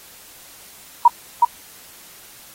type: tone with echo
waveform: sine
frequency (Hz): 951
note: A#5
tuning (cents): +34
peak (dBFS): -5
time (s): 1.05-1.08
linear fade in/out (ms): 5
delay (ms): 370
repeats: 1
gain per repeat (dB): -3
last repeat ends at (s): 1.45
effects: white hiss -44 dBFS RMS until 2.54 s + AAC 48 kbps

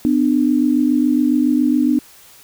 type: tone pair together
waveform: sine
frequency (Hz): 251.1 / 298.3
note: B3 / D4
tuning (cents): +29 / +27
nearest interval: minor third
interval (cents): 298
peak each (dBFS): -15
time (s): 0.05-1.99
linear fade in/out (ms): 0
effects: white hiss -45 dBFS RMS until 2.43 s

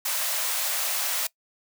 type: high-pass noise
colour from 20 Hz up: white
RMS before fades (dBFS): -27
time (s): 0.05-1.27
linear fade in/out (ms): 5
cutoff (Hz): 520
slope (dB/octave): 96
effects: noise-tail reverb RT60 0.1 s tail -21 dB re dry

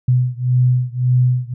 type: beating tone pair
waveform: sine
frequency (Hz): 124.7 / 126.5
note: B2 / B2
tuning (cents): +17 / +42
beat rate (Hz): 1.8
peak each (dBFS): -15 / -16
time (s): 0.08-1.54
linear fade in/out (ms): 5
effects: none

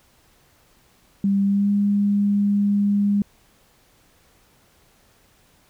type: tone with pitch glide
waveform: sine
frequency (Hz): 198 to 202.9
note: G3 to G#3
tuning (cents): +18 to -40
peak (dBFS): -16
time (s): 1.24-3.22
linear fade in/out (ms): 2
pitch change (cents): +42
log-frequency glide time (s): 1.44-1.71
effects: pink hiss -58 dBFS RMS until 5.69 s

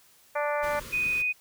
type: harmonic tone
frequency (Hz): 293.7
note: D4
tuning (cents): 0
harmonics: 2 / 3 / 4 / 5 / 6 / 7 / 8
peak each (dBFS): -28 / -32 / -34 / -36 / -38 / -39 / -40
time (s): 0.35-0.8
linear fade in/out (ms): 10
type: band-stop noise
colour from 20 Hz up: pink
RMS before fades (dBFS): -42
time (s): 0.62-1.23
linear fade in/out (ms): 20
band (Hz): 580 to 970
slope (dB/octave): 96
type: tone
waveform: sine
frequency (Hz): 2489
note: D#7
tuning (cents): 0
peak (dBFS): -24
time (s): 0.92-1.33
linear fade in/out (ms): 20
effects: white hiss -59 dBFS RMS until 1.4 s

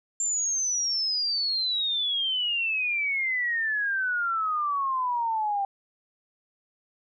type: exponential sweep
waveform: sine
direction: down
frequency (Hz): 7350 to 784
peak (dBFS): -24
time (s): 0.2-5.65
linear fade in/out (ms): 2
effects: none

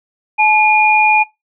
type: tone pair together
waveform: sine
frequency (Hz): 858 / 2430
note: A5 / D#7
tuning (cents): -44 / -42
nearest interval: octave + tritone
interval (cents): 1802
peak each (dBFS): -11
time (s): 0.38-1.24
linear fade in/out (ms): 20
effects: noise-tail reverb RT60 0.2 s tail -21 dB re dry

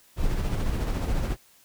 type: noise with tremolo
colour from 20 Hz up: brown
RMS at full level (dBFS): -24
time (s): 0.16-1.37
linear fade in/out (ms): 50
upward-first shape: sine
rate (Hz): 14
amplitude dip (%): 40
effects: white hiss -58 dBFS RMS until 1.64 s

